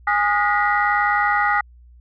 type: tone cluster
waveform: sine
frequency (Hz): 824 / 1236 / 1441 / 1918 / 2017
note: G#5 / D#6 / F#6 / A#6 / B6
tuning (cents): -14 / -12 / -46 / +49 / +36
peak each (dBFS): -20 / -21 / -22 / -22 / -29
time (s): 0.07-1.61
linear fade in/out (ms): 5
effects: tanh soft clip ceiling -5 dBFS + added 60 Hz sine -44 dBFS peak until 2 s